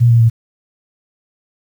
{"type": "tone with pitch steps", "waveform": "sine", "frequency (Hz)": [119.3, 116.78, 114.31], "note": ["A#2", "A#2", "A#2"], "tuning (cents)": [41, 4, -33], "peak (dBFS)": -6, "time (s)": [0, 0.3], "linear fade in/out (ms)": 20, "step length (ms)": 100, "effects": ["7-bit"]}